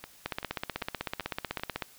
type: two click trains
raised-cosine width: 0.3 ms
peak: -15 / -23 dBFS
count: 26 / 5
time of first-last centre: 0.26-1.823 / 0.04-1.596 s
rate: 16 / 2.57 Hz
effects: white hiss -56 dBFS RMS until 1.98 s